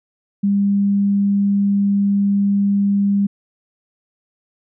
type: tone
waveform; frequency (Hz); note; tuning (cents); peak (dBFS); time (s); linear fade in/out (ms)
sine; 200.3; G3; +38; -13; 0.43-3.27; 10
effects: none